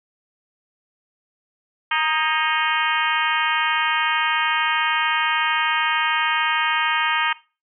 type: harmonic tone with a mistuned harmonic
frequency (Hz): 311.1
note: D#4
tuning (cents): 0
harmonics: 3 / 4 / 5 / 6 / 7 / 8 / 9 / 10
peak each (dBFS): -24 / -25 / -26 / -27 / -27 / -28 / -29 / -29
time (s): 1.91-7.33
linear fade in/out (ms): 5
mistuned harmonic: 5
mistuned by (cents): +52
effects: noise-tail reverb RT60 0.3 s tail -19 dB re dry